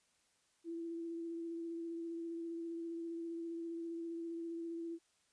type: tone with vibrato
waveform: sine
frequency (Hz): 334.2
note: E4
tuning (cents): +24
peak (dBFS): -40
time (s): 0.64-4.99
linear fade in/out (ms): 50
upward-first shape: sine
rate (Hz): 15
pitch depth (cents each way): 16
effects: white hiss -75 dBFS RMS until 5.32 s + resampled to 22050 Hz